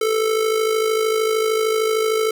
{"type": "tone with amplitude modulation", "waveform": "square", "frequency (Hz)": 440, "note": "A4", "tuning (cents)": 0, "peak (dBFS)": -15, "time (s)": [0.01, 2.31], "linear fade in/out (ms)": 5, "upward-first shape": "sine", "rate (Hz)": 53.2, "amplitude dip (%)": 55, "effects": []}